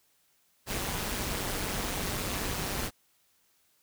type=noise with amplitude modulation; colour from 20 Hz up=pink; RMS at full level=-30 dBFS; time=0.66-2.91 s; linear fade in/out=50 ms; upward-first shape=sine; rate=197 Hz; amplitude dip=70%; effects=white hiss -69 dBFS RMS until 3.82 s